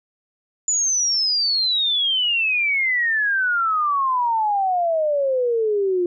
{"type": "exponential sweep", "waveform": "sine", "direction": "down", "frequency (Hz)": [7040, 347.7], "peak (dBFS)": -17, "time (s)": [0.68, 6.06], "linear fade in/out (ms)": 2, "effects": []}